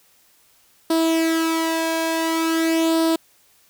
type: tone with flanger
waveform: sawtooth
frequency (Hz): 326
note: E4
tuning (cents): -19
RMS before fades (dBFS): -20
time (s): 0.9-3.16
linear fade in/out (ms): 5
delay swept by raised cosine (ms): 0.22 to 1.22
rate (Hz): 0.47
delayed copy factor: +0.6
effects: white hiss -57 dBFS RMS until 3.69 s